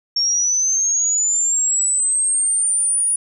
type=linear sweep; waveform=sine; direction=up; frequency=5480 to 9720 Hz; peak=-15 dBFS; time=0.16-3.16 s; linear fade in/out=5 ms; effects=none